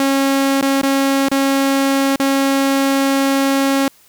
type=tone with dropouts; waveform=sawtooth; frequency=273.2 Hz; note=C#4; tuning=25 cents flat; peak=-9 dBFS; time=0-3.88 s; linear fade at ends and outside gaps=2 ms; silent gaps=0.613-0.624 / 0.815-0.832 / 1.286-1.315 / 2.159-2.198 s; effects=white hiss -50 dBFS RMS until 4.08 s